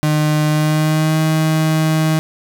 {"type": "tone with pitch glide", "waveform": "35% pulse", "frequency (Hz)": [152.2, 157.66], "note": ["D#3", "D#3"], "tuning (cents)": [-38, 23], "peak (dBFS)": -11, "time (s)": [0.03, 2.19], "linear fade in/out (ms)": 0, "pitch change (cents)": 61, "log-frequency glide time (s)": [0.49, 1.19], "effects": []}